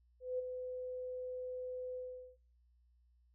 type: tone with ADSR envelope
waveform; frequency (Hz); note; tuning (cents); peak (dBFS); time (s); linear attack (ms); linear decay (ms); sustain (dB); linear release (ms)
sine; 505; B4; +39; -33; 0.2-2.37; 190; 16; -7; 410
effects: noise-tail reverb RT60 0.4 s tail -24 dB re dry + added 60 Hz sine -67 dBFS peak until 3.34 s